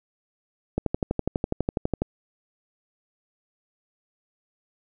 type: click train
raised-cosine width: 2 ms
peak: -10 dBFS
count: 16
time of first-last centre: 0.78-2.02 s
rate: 12.1 Hz
effects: none